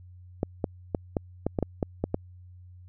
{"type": "clicks", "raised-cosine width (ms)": 2, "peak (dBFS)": -12, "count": 10, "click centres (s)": [0.431, 0.642, 0.948, 1.168, 1.466, 1.588, 1.627, 1.828, 2.04, 2.144], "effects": ["added 90 Hz sine -46 dBFS peak until 2.88 s"]}